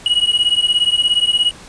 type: beating tone pair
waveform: triangle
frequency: 2900 / 2917 Hz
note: F#7 / F#7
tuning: -35 / -25 cents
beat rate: 17 Hz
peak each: -14 dBFS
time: 0.06-1.51 s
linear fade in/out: 2 ms
effects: pink hiss -39 dBFS RMS until 1.68 s + resampled to 22050 Hz